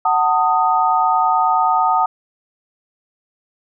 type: chord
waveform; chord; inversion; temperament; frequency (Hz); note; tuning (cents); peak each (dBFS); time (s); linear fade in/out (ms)
sine; D# diminished; first; just; 746.7 / 896 / 1244.5; F#5 / A5 / D#6; +16 / +31 / 0; -17; 0.05-2.06; 5
effects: none